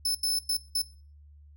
sawtooth tone bursts at uneven times, 5260 Hz, E8, 5 cents flat, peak -22 dBFS, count 4, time 0.05-0.15 / 0.23-0.39 / 0.49-0.57 / 0.75-0.82 s, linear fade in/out 5 ms, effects noise-tail reverb RT60 0.4 s tail -20 dB re dry + added 73 Hz sine -50 dBFS peak until 1.56 s

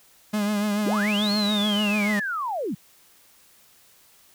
45% pulse tone with vibrato, 207.7 Hz, G#3, in tune, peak -22 dBFS, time 0.33-2.2 s, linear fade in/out 10 ms, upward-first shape triangle, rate 6.9 Hz, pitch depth 53 cents each way
sine linear two-way sweep, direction up then down, 147.1 to 4351 to 147.1 Hz, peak -25 dBFS, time 0.85-2.75 s, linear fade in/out 10 ms, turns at 1.32 s
effects white hiss -56 dBFS RMS until 4.34 s

